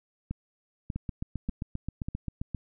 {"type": "two click trains", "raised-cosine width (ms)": 5, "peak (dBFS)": [-20, -20], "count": [13, 4], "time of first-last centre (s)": [[0.96, 2.547], [0.31, 2.085]], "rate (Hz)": [7.56, 1.69], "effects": []}